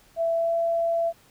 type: tone with pitch glide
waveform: sine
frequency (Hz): 665 to 671.2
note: E5 to E5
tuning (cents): +15 to +31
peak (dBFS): -21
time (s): 0.16-1.13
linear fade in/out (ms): 50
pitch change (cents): +16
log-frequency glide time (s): 0.34-0.55
effects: pink hiss -57 dBFS RMS until 1.3 s